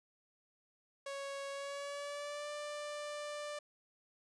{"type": "tone with pitch glide", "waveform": "sawtooth", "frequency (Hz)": [554.4, 590.8], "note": ["C#5", "D5"], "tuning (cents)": [0, 10], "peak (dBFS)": -37, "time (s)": [1.06, 3.59], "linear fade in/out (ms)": 5, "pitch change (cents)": 110, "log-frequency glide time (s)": [1.5, 2.5], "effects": ["resampled to 22050 Hz"]}